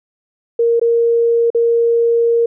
sine tone with dropouts, 466.2 Hz, A#4, in tune, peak -10 dBFS, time 0.59-2.46 s, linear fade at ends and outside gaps 5 ms, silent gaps 0.797-0.814 / 1.503-1.547 s, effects none

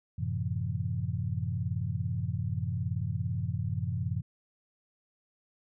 sine chord, F# half-diminished seventh, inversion none, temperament equal with one note detuned, 92.5 / 110 / 130.81 / 167.4 Hz, F#2 / A2 / C3 / E3, 0 / 0 / 0 / +27 cents, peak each -34 / -34 / -35 / -37 dBFS, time 0.18-4.22 s, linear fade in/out 10 ms, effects none

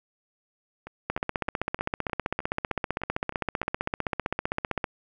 two click trains, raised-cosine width 0.5 ms, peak -24 / -11 dBFS, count 10 / 59, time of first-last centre 0.87-3.631 / 1.1-4.842 s, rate 3.26 / 15.5 Hz, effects none

